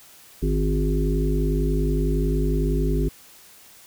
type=harmonic tone with a mistuned harmonic; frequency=50.9 Hz; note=G#1; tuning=34 cents flat; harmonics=1 / 3 / 5 / 7 / 8; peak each=-21 / -26 / -28 / -29 / -30 dBFS; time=0.42-3.09 s; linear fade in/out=10 ms; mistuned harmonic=5; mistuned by=+30 cents; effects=white hiss -49 dBFS RMS until 3.86 s